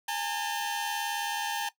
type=tone cluster; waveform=sawtooth; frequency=822 / 901 / 3065 Hz; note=G#5 / A5 / G7; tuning=-18 / +41 / -40 cents; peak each=-30 / -29 / -36 dBFS; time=0.08-1.69 s; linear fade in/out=5 ms; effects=noise-tail reverb RT60 0.1 s tail -17 dB re dry